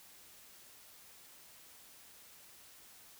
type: silence
effects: white hiss -58 dBFS RMS until 3.19 s